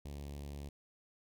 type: tone with notch filter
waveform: sawtooth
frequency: 71.4 Hz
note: D2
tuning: 48 cents flat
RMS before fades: -45 dBFS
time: 0.05-0.69 s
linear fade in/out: 5 ms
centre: 1400 Hz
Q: 0.77
effects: none